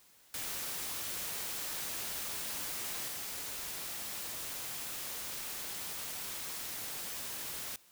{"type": "noise with level steps", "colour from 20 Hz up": "white", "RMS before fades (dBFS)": [-39, -41], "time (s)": [0.34, 7.76], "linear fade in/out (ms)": 2, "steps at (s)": 3.08, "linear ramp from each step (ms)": 5, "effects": ["white hiss -63 dBFS RMS until 7.91 s"]}